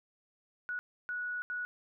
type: tone bursts at uneven times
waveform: sine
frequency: 1466 Hz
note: F#6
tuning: 16 cents flat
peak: -34 dBFS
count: 3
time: 0.69-0.79 / 1.09-1.42 / 1.5-1.65 s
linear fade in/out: 0 ms
effects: none